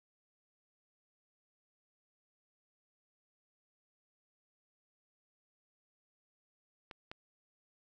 clicks, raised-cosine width 0.3 ms, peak -30 / -28 dBFS, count 2, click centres 6.912 / 7.115 s, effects none

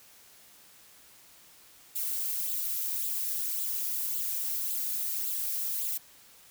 violet noise with flanger, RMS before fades -32 dBFS, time 1.95-5.98 s, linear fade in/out 10 ms, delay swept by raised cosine 0.25 to 2.45 ms, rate 1.8 Hz, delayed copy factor +0.65, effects white hiss -56 dBFS RMS until 6.5 s

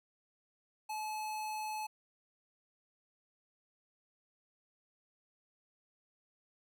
square tone, 860 Hz, A5, 40 cents flat, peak -38 dBFS, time 0.89-1.87 s, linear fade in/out 10 ms, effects none

